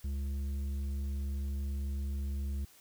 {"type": "tone with tanh clipping", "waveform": "sine", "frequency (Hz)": 69.3, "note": "C#2", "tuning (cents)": 0, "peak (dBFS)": -34, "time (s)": [0.04, 2.65], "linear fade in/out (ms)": 5, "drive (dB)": 8, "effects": ["white hiss -60 dBFS RMS until 2.8 s"]}